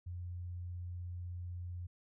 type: tone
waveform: sine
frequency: 88.4 Hz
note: F2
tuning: 22 cents sharp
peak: -40 dBFS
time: 0.06-1.87 s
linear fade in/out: 10 ms
effects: none